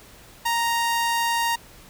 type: tone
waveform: sawtooth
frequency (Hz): 932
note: A#5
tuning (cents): -1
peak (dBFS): -17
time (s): 0.45-1.56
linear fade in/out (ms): 10
effects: pink hiss -48 dBFS RMS until 1.89 s